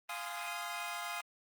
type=chord; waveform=20% pulse; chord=F minor seventh; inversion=none; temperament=equal with one note detuned; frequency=698.5 / 830.6 / 1033.9 / 1244.5 Hz; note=F5 / Ab5 / C6 / Eb6; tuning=0 / 0 / -21 / 0 cents; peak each=-38 / -40 / -39 / -39 dBFS; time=0.09-1.21 s; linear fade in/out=5 ms; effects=Opus 24 kbps